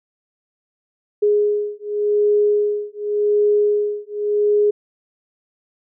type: beating tone pair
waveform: sine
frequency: 415.3 / 416.18 Hz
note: G#4 / G#4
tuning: 0 / +4 cents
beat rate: 0.88 Hz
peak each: -18 dBFS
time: 1.22-4.71 s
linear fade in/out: 10 ms
effects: none